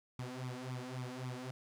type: tone with flanger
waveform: sawtooth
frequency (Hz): 126.9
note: B2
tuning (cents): +47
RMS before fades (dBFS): -43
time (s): 0.19-1.51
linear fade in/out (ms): 2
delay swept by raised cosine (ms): 0.85 to 3.85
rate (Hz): 3.7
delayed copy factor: +0.85
effects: low-pass 9000 Hz 12 dB/octave + 11-bit